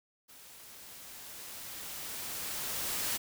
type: noise with level ramp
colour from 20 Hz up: white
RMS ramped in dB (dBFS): -54 to -33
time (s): 0.28-3.18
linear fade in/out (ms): 20
effects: none